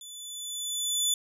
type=tone with level ramp; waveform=20% pulse; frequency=3483 Hz; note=A7; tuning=18 cents flat; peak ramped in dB=-37 to -17 dBFS; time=0.01-1.14 s; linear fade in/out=2 ms; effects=none